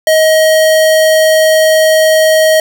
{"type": "tone", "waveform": "square", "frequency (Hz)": 631, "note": "D#5", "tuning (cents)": 24, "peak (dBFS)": -6, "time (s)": [0.07, 2.6], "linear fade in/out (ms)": 2, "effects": []}